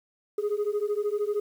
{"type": "beating tone pair", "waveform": "sine", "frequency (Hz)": [409, 422], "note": ["G#4", "G#4"], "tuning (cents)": [-26, 28], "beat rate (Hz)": 13, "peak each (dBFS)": -26, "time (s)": [0.38, 1.4], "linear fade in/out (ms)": 5, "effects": ["tanh soft clip ceiling -22 dBFS", "9-bit"]}